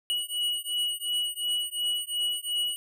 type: beating tone pair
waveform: square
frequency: 2923 / 2925.8 Hz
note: F#7 / F#7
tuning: -22 / -20 cents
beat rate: 2.8 Hz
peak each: -31 dBFS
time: 0.1-2.76 s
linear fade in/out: 0 ms
effects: none